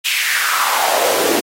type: noise with high-pass filter sweep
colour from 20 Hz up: pink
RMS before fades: -17 dBFS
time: 0.04-1.41 s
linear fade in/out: 20 ms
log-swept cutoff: 2800 to 320 Hz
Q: 3.4
effects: AAC 48 kbps